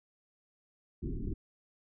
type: low-pass noise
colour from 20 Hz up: pink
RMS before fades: -36 dBFS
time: 1.02-1.34 s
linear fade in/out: 10 ms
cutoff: 390 Hz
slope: 96 dB/octave
effects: none